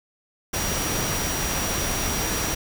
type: tone in noise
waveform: sine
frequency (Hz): 5750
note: F8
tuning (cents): +50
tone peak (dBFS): -31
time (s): 0.53-2.55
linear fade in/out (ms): 10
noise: pink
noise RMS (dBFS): -26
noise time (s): 0.53-2.55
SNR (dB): -8
effects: none